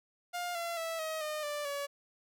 sawtooth tone with pitch steps, 706 / 680.8 / 656.4 / 633 / 610.4 / 588.6 / 567.5 Hz, F5 / F5 / E5 / D#5 / D#5 / D5 / C#5, +19 / -44 / -8 / +30 / -33 / +4 / +41 cents, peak -31 dBFS, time 0.33-1.87 s, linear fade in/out 20 ms, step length 220 ms, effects none

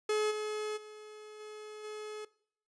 45% pulse tone with level steps, 426.1 Hz, G#4, 44 cents sharp, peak -28 / -34 / -47 / -44 / -40 dBFS, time 0.09-2.25 s, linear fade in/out 5 ms, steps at 0.3 / 0.76 / 1.39 / 1.83 s, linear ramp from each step 20 ms, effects noise-tail reverb RT60 0.6 s tail -21 dB re dry + resampled to 22050 Hz

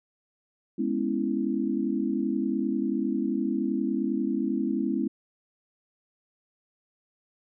sine chord, C# minor seventh, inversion second, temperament equal, 207.7 / 246.9 / 277.2 / 329.6 Hz, G#3 / B3 / C#4 / E4, 0 / 0 / 0 / 0 cents, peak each -30 dBFS, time 0.78-5.08 s, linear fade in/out 10 ms, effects none

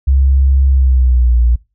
sine tone with pitch glide, 67.4 to 59.36 Hz, C#2 to A#1, -48 to +32 cents, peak -7 dBFS, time 0.07-1.56 s, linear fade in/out 10 ms, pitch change -220 cents, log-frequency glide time 0.68-1.38 s, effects noise-tail reverb RT60 0.3 s tail -23 dB re dry

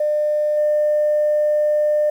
sine tone with level steps, 600 Hz, D5, 37 cents sharp, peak -15 / -13 dBFS, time 0-2.1 s, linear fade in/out 5 ms, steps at 0.57 s, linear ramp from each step 5 ms, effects tanh soft clip ceiling -11 dBFS + 8-bit

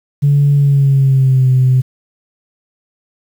sine tone with pitch glide, 143 to 128.88 Hz, D3 to C3, -46 to -26 cents, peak -6 dBFS, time 0.22-1.82 s, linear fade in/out 20 ms, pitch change -180 cents, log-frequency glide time 0.54-1.5 s, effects tanh soft clip ceiling -3 dBFS + 7-bit

